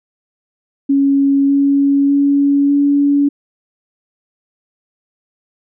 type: tone with pitch steps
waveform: sine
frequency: 277.2 / 279.6 / 282 / 284.5 Hz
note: C#4 / C#4 / C#4 / C#4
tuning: 0 / +15 / +30 / +45 cents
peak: -9 dBFS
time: 0.89-3.29 s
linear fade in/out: 10 ms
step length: 600 ms
effects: none